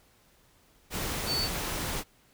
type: tone in noise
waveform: sine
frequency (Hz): 4503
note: C#8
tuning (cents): +26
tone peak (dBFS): -28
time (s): 1.26-1.49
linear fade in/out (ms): 50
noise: pink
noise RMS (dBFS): -33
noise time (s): 0.9-2.04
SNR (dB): +2
effects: pink hiss -63 dBFS RMS until 2.33 s